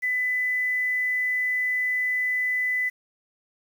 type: tone with quantisation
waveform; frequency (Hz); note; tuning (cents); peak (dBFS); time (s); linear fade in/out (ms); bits
sine; 2000; B6; +21; -22; 0.02-2.9; 20; 8
effects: none